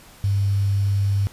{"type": "tone with quantisation", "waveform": "sine", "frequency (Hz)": 99.4, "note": "G2", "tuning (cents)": 25, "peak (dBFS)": -17, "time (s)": [0.24, 1.27], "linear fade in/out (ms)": 0, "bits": 7, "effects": ["pink hiss -47 dBFS RMS until 1.32 s", "resampled to 32000 Hz"]}